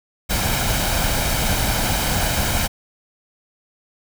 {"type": "noise with comb filter", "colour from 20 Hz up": "pink", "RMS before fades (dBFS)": -20, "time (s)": [0.29, 2.68], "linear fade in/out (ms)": 20, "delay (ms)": 1.3, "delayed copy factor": 0.5, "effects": []}